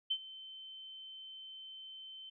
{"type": "tone with ADSR envelope", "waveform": "sine", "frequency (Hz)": 3083, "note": "G7", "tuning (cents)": -29, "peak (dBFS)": -29, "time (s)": [0.1, 2.3], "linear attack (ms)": 12, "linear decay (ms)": 63, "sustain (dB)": -18, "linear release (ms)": 10, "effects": []}